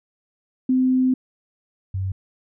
sine tone pair in turn, 257.2 / 95.18 Hz, C4 / F#2, -30 / +49 cents, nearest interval octave + perfect fourth, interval 1721 cents, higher first, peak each -15 / -22 dBFS, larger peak first, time 0.69-1.14 / 1.94-2.12 s, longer first, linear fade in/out 5 ms, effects none

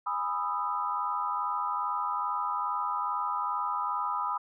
sine chord, E major seventh, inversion first, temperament just, 824.1 / 988.9 / 1236.1 / 1318.5 Hz, G#5 / B5 / D#6 / E6, -14 / +2 / -12 / 0 cents, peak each -37 / -32 / -32 / -37 dBFS, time 0.06-4.38 s, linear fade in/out 10 ms, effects none

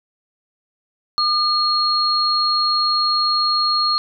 sine tone pair together, 1213 / 4280 Hz, D#6 / C8, -44 / +38 cents, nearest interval octave + minor seventh, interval 2182 cents, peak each -19 / -17 dBFS, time 1.18-3.98 s, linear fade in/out 0 ms, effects none

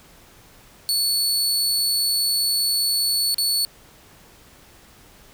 sawtooth tone with dropouts, 4435 Hz, C#8, in tune, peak -16 dBFS, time 0.89-3.65 s, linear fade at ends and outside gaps 0 ms, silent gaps 3.344-3.383 s, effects pink hiss -50 dBFS RMS until 5.33 s

